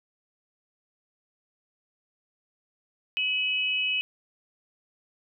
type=tone pair together; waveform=sine; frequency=2555 / 2960 Hz; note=D#7 / F#7; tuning=+45 / 0 cents; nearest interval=minor third; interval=255 cents; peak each=-26 / -28 dBFS; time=3.17-4.01 s; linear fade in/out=0 ms; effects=none